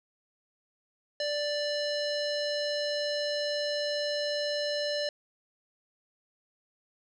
square tone with low-pass filter, 587.3 Hz, D5, in tune, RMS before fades -31 dBFS, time 1.2-5.09 s, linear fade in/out 2 ms, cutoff 4700 Hz, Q 8.9, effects none

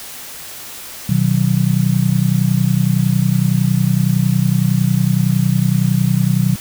sine chord, B major, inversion none, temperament just, 123.47 / 154.34 / 185.21 Hz, B2 / D#3 / F#3, 0 / -14 / +2 cents, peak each -16 dBFS, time 1.09-6.56 s, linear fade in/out 5 ms, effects white hiss -32 dBFS RMS until 6.6 s

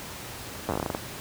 slowing click train, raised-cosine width 1 ms, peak -13 dBFS, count 12, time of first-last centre 0.69-0.949 s, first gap 9 ms, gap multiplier 1.18, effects pink hiss -39 dBFS RMS until 1.2 s + high-pass 60 Hz 12 dB/octave

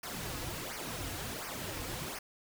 pink noise with flanger, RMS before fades -40 dBFS, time 0.03-2.19 s, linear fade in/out 5 ms, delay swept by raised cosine 0.26 to 5.16 ms, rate 1.4 Hz, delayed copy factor -0.75, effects none

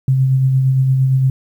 sine tone with tremolo, 132.1 Hz, C3, 17 cents sharp, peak -9 dBFS, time 0.08-1.3 s, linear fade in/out 2 ms, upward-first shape sine, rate 8.7 Hz, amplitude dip 30%, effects 8-bit

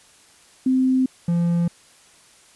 sine / triangle tone pair in turn, 259.4 / 171.44 Hz, C4 / F3, -15 / -32 cents, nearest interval perfect fifth, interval 717 cents, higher first, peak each -15 dBFS, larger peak neither, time 0.66-1.06 / 1.28-1.68 s, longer neither, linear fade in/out 5 ms, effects white hiss -52 dBFS RMS until 2.55 s + resampled to 24000 Hz

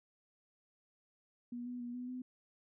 sine tone with pitch steps, 241.5 / 246.4 / 241.1 / 248 / 252.7 Hz, B3 / B3 / B3 / B3 / B3, -39 / -4 / -41 / +7 / +40 cents, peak -40 dBFS, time 1.52-2.22 s, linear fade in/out 5 ms, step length 140 ms, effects none

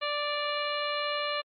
harmonic tone with a mistuned harmonic, 587.3 Hz, D5, in tune, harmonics 1 / 2 / 3 / 4 / 5 / 6 / 7, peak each -33 / -33 / -38 / -37 / -37 / -42 / -38 dBFS, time 0.01-1.42 s, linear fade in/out 20 ms, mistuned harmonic 5, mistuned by -31 cents, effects MP3 32 kbps

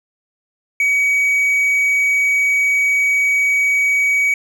triangle tone, 2264 Hz, C#7, 36 cents sharp, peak -11 dBFS, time 0.8-4.34 s, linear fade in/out 2 ms, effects none

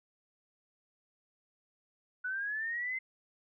sine linear sweep, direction up, 1472 to 2082 Hz, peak -33 dBFS, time 2.24-2.99 s, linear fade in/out 10 ms, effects none

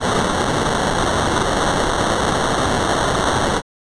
white noise with sample-and-hold, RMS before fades -18 dBFS, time 0-3.62 s, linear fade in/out 50 ms, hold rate 2450 Hz, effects resampled to 22050 Hz

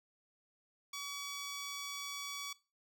10% pulse tone, 1137 Hz, C#6, 44 cents sharp, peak -33 dBFS, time 0.93-2.53 s, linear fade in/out 5 ms, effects noise-tail reverb RT60 0.3 s tail -20 dB re dry

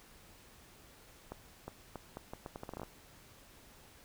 accelerating click train, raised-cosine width 1 ms, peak -28 dBFS, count 14, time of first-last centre 1.32-2.833 s, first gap 360 ms, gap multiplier 0.77, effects pink hiss -59 dBFS RMS until 4.04 s

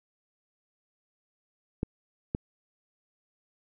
clicks, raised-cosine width 3 ms, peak -15 dBFS, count 2, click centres 1.831 / 2.349 s, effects none

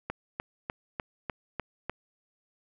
click train, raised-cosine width 0.5 ms, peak -17 dBFS, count 7, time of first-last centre 0.1-1.896 s, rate 3.34 Hz, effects none

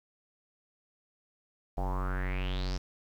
square tone with low-pass filter sweep, 46.29 Hz, F#1, 2 cents sharp, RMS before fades -32 dBFS, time 1.77-2.78 s, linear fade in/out 10 ms, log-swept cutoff 720 to 5600 Hz, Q 6, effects 10-bit

